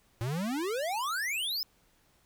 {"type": "exponential sweep", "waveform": "square", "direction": "up", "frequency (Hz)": [110.4, 5330], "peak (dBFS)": -31, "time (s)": [0.21, 1.63], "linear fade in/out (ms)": 0, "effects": ["pink hiss -67 dBFS RMS until 2.25 s"]}